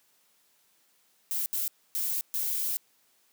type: noise bursts at uneven times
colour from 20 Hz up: violet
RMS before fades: -30 dBFS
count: 4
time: 1.31-1.46 / 1.53-1.68 / 1.95-2.21 / 2.34-2.77 s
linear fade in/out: 0 ms
effects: white hiss -67 dBFS RMS until 3.32 s + high-pass 150 Hz 12 dB/octave